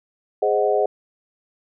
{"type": "chord", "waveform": "sine", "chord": "Ab dominant seventh", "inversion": "none", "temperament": "equal", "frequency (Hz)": [415.3, 523.3, 622.3, 740], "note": ["Ab4", "C5", "Eb5", "Gb5"], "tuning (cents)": [0, 0, 0, 0], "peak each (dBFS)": [-20, -23, -22, -23], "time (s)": [0.42, 0.86], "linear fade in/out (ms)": 5, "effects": []}